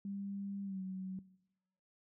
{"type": "tone with pitch glide", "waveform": "sine", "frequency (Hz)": [198.7, 188.09], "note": ["G3", "F#3"], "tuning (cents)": [24, 29], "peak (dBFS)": -39, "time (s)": [0.05, 1.19], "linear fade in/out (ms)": 2, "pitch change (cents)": -95, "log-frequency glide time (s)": [0.64, 0.8], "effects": ["noise-tail reverb RT60 0.9 s tail -20 dB re dry"]}